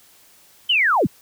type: linear sweep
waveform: sine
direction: down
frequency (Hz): 3135 to 82.41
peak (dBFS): -14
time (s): 0.69-1.07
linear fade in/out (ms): 10
effects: white hiss -52 dBFS RMS until 1.21 s